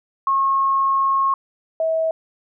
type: tone pair in turn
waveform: sine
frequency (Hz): 1086 / 645.7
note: C#6 / E5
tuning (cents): -36 / -36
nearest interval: major sixth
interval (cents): 900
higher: first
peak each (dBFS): -15 / -17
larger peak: first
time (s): 0.27-1.34 / 1.8-2.11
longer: first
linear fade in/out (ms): 2
effects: none